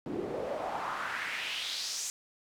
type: noise with band-pass filter sweep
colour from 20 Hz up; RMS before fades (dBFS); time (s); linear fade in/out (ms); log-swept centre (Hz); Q
pink; -36; 0.06-2.1; 0; 290 to 7100; 2.9
effects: none